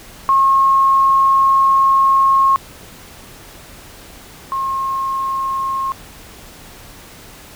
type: tone pair in turn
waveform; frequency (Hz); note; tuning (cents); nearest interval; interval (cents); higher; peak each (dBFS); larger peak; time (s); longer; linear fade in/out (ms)
sine; 1082 / 1075.1; C#6 / C6; -42 / +47; unison; 11; first; -9 / -17; first; 0.29-2.56 / 4.52-5.92; first; 0
effects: pink hiss -39 dBFS RMS until 7.55 s